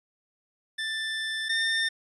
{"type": "tone pair in turn", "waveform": "25% pulse", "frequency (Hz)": [1770, 1806.1], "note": ["A6", "A6"], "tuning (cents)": [10, 45], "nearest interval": "unison", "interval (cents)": 35, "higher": "second", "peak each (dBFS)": [-25, -20], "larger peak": "second", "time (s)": [[0.78, 1.49], [1.49, 1.89]], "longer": "first", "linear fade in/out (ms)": 10, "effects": ["resampled to 22050 Hz"]}